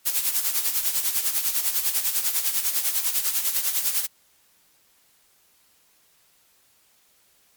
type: noise with tremolo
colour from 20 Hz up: blue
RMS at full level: -21 dBFS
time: 0.05-4.07 s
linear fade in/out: 20 ms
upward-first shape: sine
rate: 10 Hz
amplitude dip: 65%
effects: white hiss -61 dBFS RMS until 7.56 s + MP3 96 kbps